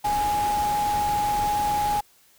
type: tone in noise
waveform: sine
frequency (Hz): 830.6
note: G#5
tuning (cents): 0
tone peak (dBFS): -21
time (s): 0.04-2.01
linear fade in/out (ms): 10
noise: pink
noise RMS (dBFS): -33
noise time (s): 0.04-2.01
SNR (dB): +9
effects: white hiss -58 dBFS RMS until 2.38 s